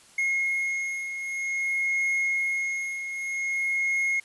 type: beating tone pair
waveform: triangle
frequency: 2156 / 2156.52 Hz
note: C#7 / C#7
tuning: -49 / -48 cents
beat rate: 0.52 Hz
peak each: -31 / -24 dBFS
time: 0.18-4.2 s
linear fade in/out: 5 ms
effects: white hiss -54 dBFS RMS until 4.24 s + resampled to 24000 Hz

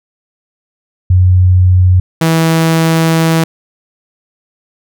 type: tone pair in turn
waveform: sine / sawtooth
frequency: 91.4 / 162.86 Hz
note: F#2 / E3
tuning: -21 / -21 cents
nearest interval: minor seventh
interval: 1000 cents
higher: second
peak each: -4 dBFS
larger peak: neither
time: 1.1-2 / 2.21-3.44 s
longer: second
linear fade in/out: 5 ms
effects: none

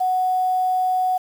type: tone with quantisation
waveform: sine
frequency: 740 Hz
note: F#5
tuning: in tune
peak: -17 dBFS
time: 0-1.18 s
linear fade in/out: 10 ms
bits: 7
effects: none

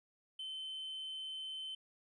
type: tone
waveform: triangle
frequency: 3072 Hz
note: G7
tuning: 36 cents flat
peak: -39 dBFS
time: 0.39-1.75 s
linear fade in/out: 5 ms
effects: tanh soft clip ceiling -36 dBFS + resampled to 24000 Hz

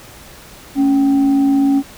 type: tone with frequency modulation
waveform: sine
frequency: 277.2 Hz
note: C#4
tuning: in tune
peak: -10 dBFS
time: 0.75-1.83 s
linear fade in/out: 50 ms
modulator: 498 Hz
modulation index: 0.28
effects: pink hiss -39 dBFS RMS until 1.97 s

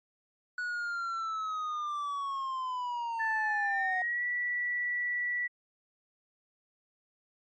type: linear sweep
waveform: triangle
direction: down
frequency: 1474 to 730 Hz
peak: -30 dBFS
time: 0.58-4.02 s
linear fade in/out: 2 ms
type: tone with pitch glide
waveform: sine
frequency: 1760 to 1952.8 Hz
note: A6 to B6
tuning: 0 to -20 cents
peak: -29 dBFS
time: 3.19-5.48 s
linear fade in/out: 20 ms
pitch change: +180 cents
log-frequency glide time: 3.62-4.24 s
effects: MP3 32 kbps

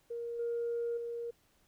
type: tone with level steps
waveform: sine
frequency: 470 Hz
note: A#4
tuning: 14 cents sharp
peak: -36 / -31 / -36 dBFS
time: 0.1-1.31 s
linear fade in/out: 10 ms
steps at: 0.39 / 0.97 s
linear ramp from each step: 5 ms
effects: tanh soft clip ceiling -28 dBFS + pink hiss -70 dBFS RMS until 1.67 s

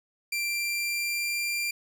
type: tone with pitch glide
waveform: sawtooth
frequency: 2362 to 2377 Hz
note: D7 to D7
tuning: +9 to +20 cents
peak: -24 dBFS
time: 0.32-1.71 s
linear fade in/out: 5 ms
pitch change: +11 cents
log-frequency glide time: 0.43-1.4 s
effects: none

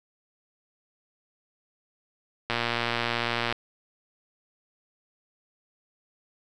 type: click train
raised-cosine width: 0.3 ms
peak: -10 dBFS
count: 122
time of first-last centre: 2.5-3.525 s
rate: 118 Hz
effects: none

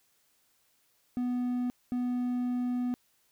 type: tone pair in turn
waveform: triangle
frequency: 246.9 / 246.9 Hz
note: B3 / B3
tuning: 0 / 0 cents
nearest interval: unison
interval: 0 cents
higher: neither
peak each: -26 dBFS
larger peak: neither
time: 1.17-1.7 / 1.92-2.94 s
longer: second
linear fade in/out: 0 ms
effects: white hiss -70 dBFS RMS until 3.31 s

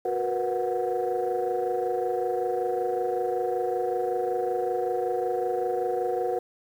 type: tone cluster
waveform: sine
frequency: 366.1 / 472.3 / 497.6 / 736 Hz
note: F#4 / A#4 / B4 / F#5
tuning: -18 / +23 / +13 / -9 cents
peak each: -29 dBFS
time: 0.05-6.39 s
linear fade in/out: 5 ms
effects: tanh soft clip ceiling -18 dBFS + 9-bit

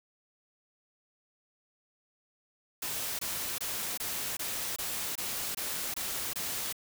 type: noise bursts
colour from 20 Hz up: white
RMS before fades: -35 dBFS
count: 10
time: 2.82-6.727 s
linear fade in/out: 5 ms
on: 370 ms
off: 23 ms
effects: none

